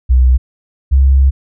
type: tone pair in turn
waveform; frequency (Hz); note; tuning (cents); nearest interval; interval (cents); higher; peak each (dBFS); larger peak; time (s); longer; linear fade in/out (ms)
sine; 63.2 / 67.28; B1 / C2; +41 / +49; minor second; 108; second; -5; neither; 0.09-0.38 / 0.91-1.31; second; 20
effects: none